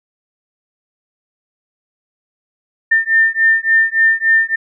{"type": "beating tone pair", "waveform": "sine", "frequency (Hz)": [1800, 1803.5], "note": ["A6", "A6"], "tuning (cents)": [39, 42], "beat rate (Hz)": 3.5, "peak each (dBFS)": -13, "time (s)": [2.91, 4.56], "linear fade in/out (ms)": 10, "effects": []}